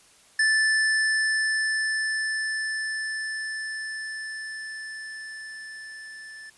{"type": "tone with level ramp", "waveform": "square", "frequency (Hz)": 1755, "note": "A6", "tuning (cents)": -5, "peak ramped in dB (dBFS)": [-19, -41], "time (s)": [0.39, 6.5], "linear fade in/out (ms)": 5, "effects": ["white hiss -56 dBFS RMS until 6.57 s", "resampled to 24000 Hz"]}